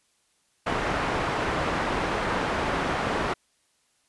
white low-pass noise, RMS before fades -27 dBFS, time 0.66-3.34 s, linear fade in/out 10 ms, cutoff 1300 Hz, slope 12 dB/octave, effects white hiss -68 dBFS RMS until 4.08 s + resampled to 24000 Hz

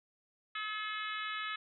harmonic tone, 428 Hz, A4, 48 cents flat, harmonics 3 / 4 / 5 / 6 / 7 / 8 / 9, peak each -40 / -42 / -44 / -46 / -47 / -48 / -49 dBFS, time 0.55-1.56 s, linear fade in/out 5 ms, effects none

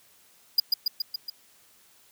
square tone with echo, 4877 Hz, D#8, 35 cents flat, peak -16 dBFS, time 0.58-0.6 s, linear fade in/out 5 ms, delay 140 ms, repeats 5, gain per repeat -3 dB, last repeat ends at 1.3 s, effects white hiss -59 dBFS RMS until 2.11 s + high-pass 60 Hz 12 dB/octave

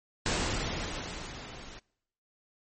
pink noise with level ramp, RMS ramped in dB -28 to -47 dBFS, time 0.26-1.79 s, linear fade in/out 0 ms, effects noise-tail reverb RT60 0.8 s tail -26 dB re dry + MP3 32 kbps

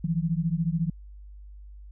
sine beating tone pair, 159.9 / 173.9 Hz, D#3 / F3, +48 / -7 cents, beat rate 14 Hz, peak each -26 / -27 dBFS, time 0.04-0.9 s, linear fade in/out 5 ms, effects added 50 Hz sine -42 dBFS peak until 1.91 s

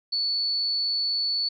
sine tone, 4448 Hz, C#8, 5 cents sharp, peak -23 dBFS, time 0.12-1.49 s, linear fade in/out 10 ms, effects none

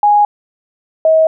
sine tone pair in turn, 828 / 638 Hz, G#5 / D#5, -5 / +43 cents, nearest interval perfect fourth, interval 452 cents, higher first, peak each -6 dBFS, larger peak neither, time 0.03-0.25 / 1.05-1.27 s, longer neither, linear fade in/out 2 ms, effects none

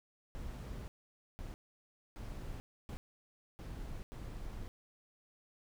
brown noise bursts at uneven times, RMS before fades -44 dBFS, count 6, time 0.35-0.88 / 1.39-1.54 / 2.16-2.6 / 2.89-2.97 / 3.59-4.03 / 4.12-4.68 s, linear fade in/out 0 ms, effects none

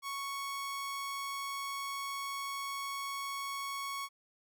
sawtooth tone, 1108.7 Hz, C#6, in tune, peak -33 dBFS, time 0.02-4.09 s, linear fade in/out 50 ms, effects none

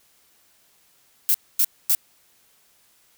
violet noise bursts, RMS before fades -18 dBFS, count 3, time 1.29-1.949 s, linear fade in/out 0 ms, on 53 ms, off 250 ms, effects white hiss -60 dBFS RMS until 3.17 s

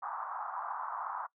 pink band-pass noise, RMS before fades -39 dBFS, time 0.02-1.27 s, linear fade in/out 10 ms, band 810 to 1300 Hz, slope 48 dB/octave, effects noise-tail reverb RT60 0.1 s tail -21 dB re dry

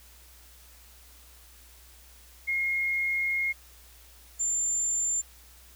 sine tone pair in turn, 2147 / 7222 Hz, C7 / A8, +44 / +44 cents, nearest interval octave + major sixth, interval 2100 cents, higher second, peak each -25 dBFS, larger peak neither, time 2.47-3.53 / 4.39-5.22 s, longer first, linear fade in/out 20 ms, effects added 60 Hz sine -54 dBFS peak until 5.75 s + white hiss -55 dBFS RMS until 5.75 s

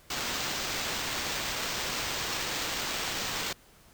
blue noise with sample-and-hold, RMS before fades -33 dBFS, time 0.1-3.53 s, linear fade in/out 5 ms, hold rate 11025 Hz, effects pink hiss -58 dBFS RMS until 3.93 s

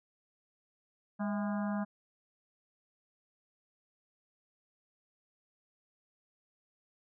harmonic tone with a mistuned harmonic, 204 Hz, G#3, 31 cents flat, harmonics 1 / 3 / 4 / 5 / 6 / 7 / 8, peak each -32 / -42 / -44 / -46 / -48 / -49 / -50 dBFS, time 1.19-1.85 s, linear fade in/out 20 ms, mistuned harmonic 3, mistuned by +84 cents, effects none

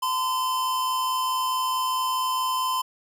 square tone pair together, 901.4 / 1026 Hz, A5 / C6, +42 / -34 cents, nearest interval major second, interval 224 cents, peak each -36 / -24 dBFS, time 0.02-2.82 s, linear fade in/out 10 ms, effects none

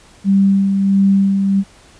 sine tone with tremolo, 196 Hz, G3, in tune, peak -8 dBFS, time 0.24-1.64 s, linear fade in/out 50 ms, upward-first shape sine, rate 1.5 Hz, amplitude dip 40%, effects pink hiss -46 dBFS RMS until 1.99 s + resampled to 22050 Hz

